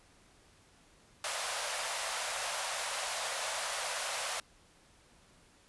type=high-pass noise; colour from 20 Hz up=pink; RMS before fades=-36 dBFS; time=1.24-4.4 s; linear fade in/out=2 ms; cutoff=550 Hz; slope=48 dB/octave; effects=pink hiss -63 dBFS RMS until 5.68 s + resampled to 24000 Hz